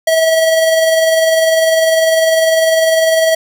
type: tone with tremolo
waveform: square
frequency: 647 Hz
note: E5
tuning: 32 cents flat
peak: -8 dBFS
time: 0.07-3.35 s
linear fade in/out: 5 ms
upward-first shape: sine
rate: 20 Hz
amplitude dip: 35%
effects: none